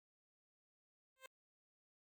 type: tone with exponential growth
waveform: 10% pulse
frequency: 525 Hz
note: C5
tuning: 6 cents sharp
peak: -40 dBFS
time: 1.16-1.26 s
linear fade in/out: 2 ms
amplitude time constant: 21 ms
effects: Opus 48 kbps